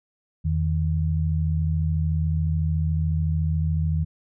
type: tone pair together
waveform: sine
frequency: 83.2 / 157.06 Hz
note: E2 / D#3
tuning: +17 / +17 cents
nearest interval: major seventh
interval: 1100 cents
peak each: -22 / -24 dBFS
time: 0.44-4.05 s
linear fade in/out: 20 ms
effects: none